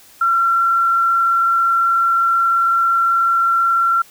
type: tone with frequency modulation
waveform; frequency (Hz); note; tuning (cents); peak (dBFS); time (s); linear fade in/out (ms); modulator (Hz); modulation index
sine; 1362; F6; -44; -12; 0.21-4.02; 5; 42.4; 0.34
effects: white hiss -46 dBFS RMS until 4.1 s